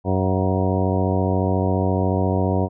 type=harmonic tone with a mistuned harmonic; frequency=94.3 Hz; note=F#2; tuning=33 cents sharp; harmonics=1 / 2 / 3 / 4 / 5 / 6 / 7 / 8 / 10; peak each=-21 / -24 / -26 / -27 / -28 / -29 / -29 / -30 / -31 dBFS; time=0.04-2.69 s; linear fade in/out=50 ms; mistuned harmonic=8; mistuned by=-37 cents; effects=none